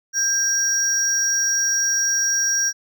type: tone pair together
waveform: triangle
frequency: 1596 / 5684 Hz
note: G6 / F8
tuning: +31 / +30 cents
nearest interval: octave + minor seventh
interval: 2199 cents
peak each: -23 / -17 dBFS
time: 0.13-2.73 s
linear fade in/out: 50 ms
effects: none